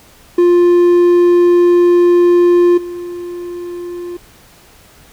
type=tone with level steps; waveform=triangle; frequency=350.7 Hz; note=F4; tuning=7 cents sharp; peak=-4 / -20 dBFS; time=0.38-4.17 s; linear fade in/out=5 ms; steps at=2.77 s; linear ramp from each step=10 ms; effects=pink hiss -44 dBFS RMS until 5.12 s